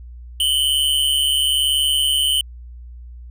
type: tone pair together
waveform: square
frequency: 2960 / 3101 Hz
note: F#7 / G7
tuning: 0 / -19 cents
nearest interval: minor second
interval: 81 cents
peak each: -19 dBFS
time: 0.4-2.41 s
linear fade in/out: 2 ms
effects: added 60 Hz sine -34 dBFS peak until 3.3 s